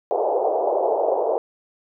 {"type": "band-pass noise", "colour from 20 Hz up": "pink", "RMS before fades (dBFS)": -21, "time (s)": [0.11, 1.38], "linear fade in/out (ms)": 0, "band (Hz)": [410, 820], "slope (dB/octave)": 48, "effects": []}